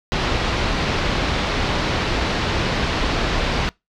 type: low-pass noise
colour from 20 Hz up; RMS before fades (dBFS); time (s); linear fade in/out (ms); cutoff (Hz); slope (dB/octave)
pink; -21; 0.12-3.69; 0; 4700; 24
effects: noise-tail reverb RT60 0.2 s tail -24 dB re dry